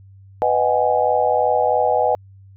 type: chord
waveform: sine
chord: G# minor seventh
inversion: first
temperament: just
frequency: 498.4 / 623 / 747.5 / 830.6 Hz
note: B4 / D#5 / F#5 / G#5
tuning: +16 / +2 / +17 / 0 cents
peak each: -20 dBFS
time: 0.42-2.15 s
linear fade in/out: 0 ms
effects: added 97 Hz sine -42 dBFS peak until 2.56 s